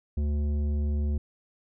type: tone with tanh clipping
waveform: triangle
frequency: 73.42 Hz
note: D2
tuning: in tune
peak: -26 dBFS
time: 0.17-1.18 s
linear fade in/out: 5 ms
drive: 15 dB
effects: none